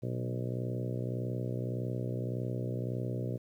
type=harmonic tone with a mistuned harmonic; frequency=61.74 Hz; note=B1; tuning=in tune; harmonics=2 / 3 / 4 / 5 / 6 / 7 / 8 / 9 / 10; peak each=-34 / -42 / -43 / -45 / -43 / -46 / -45 / -47 / -49 dBFS; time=0.02-3.38 s; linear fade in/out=20 ms; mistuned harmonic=2; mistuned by=-29 cents; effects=11-bit